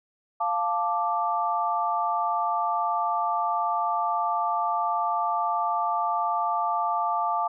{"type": "chord", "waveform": "sine", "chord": "D minor", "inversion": "first", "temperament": "equal", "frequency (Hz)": [698.5, 880, 1174.7], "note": ["F5", "A5", "D6"], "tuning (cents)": [0, 0, 0], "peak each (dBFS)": [-28, -27, -27], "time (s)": [0.4, 7.48], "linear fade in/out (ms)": 10, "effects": []}